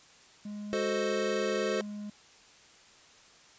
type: tone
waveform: triangle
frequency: 207.7 Hz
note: G#3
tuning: in tune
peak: -35 dBFS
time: 0.45-2.1 s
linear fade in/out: 5 ms
type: chord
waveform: square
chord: F# diminished seventh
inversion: none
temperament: equal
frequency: 370 / 440 / 523.3 / 622.3 Hz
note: F#4 / A4 / C5 / Eb5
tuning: 0 / 0 / 0 / 0 cents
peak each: -35 / -34 / -34 / -38 dBFS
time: 0.73-1.81 s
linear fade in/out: 0 ms
effects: white hiss -57 dBFS RMS until 3.58 s + resampled to 16000 Hz